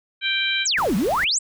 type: harmonic tone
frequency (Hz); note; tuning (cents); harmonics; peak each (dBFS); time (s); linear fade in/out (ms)
784; G5; 0; 2 / 3 / 4 / 5; -26 / -24 / -25 / -26; 0.21-0.67; 50
type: exponential two-way sweep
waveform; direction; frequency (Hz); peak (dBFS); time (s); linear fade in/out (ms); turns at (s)
sine; down then up; 8372 to 170 to 8372; -18; 0.65-1.39; 10; 0.96
type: noise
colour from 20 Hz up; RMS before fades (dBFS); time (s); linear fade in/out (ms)
pink; -34; 0.77-1.25; 10
effects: none